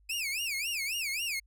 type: tone with vibrato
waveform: sawtooth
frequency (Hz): 2476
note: D#7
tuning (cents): -9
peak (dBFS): -28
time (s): 0.09-1.4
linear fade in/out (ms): 10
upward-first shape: sine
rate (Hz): 3.7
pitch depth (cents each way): 250
effects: added 50 Hz sine -60 dBFS peak until 1.46 s